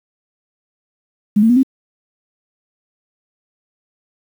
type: tone with pitch steps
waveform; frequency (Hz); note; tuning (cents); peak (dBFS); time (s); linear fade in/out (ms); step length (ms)
sine; 207.7 / 225.2 / 244.2 / 264.7; G#3 / A3 / B3 / C4; 0 / +40 / -19 / +20; -8; 1.36-1.632; 10; 68
effects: 7-bit